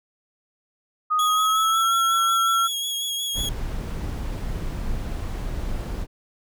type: tone with pitch glide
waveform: sine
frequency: 1244.5 to 1349.3 Hz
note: D#6 to E6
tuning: 0 to +40 cents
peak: -18 dBFS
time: 1.1-2.68 s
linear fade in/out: 20 ms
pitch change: +140 cents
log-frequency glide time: 1.25-1.9 s
type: tone with vibrato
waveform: sawtooth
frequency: 3319 Hz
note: G#7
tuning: 2 cents flat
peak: -22 dBFS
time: 1.19-3.49 s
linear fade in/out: 2 ms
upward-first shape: sine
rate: 5.5 Hz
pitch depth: 26 cents each way
type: noise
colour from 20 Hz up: brown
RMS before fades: -28 dBFS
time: 3.33-6.07 s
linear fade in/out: 50 ms
effects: none